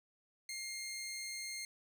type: tone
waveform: 15% pulse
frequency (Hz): 2121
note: C7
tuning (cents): +23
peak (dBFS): -35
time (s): 0.49-1.65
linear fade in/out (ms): 2
effects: none